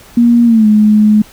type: tone with pitch glide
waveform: sine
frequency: 236.9 to 212.3 Hz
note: A#3 to G#3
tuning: +28 to +38 cents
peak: -4 dBFS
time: 0.17-1.22 s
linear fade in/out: 5 ms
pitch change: -190 cents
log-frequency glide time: 0.45-0.67 s
effects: pink hiss -39 dBFS RMS until 1.32 s